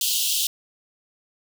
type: high-pass noise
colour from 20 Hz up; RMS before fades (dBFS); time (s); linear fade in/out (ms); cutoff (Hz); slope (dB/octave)
pink; -23; 0.01-0.47; 2; 2800; 96
effects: none